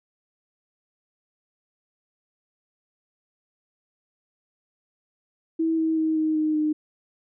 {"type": "tone with pitch steps", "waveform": "sine", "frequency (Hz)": [324.6, 320.7, 316.8, 313, 309.2, 305.5], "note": ["E4", "E4", "D#4", "D#4", "D#4", "D#4"], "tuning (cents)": [-27, -48, 31, 10, -11, -32], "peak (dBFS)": -20, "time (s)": [5.59, 6.73], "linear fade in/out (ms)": 10, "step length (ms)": 190, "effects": []}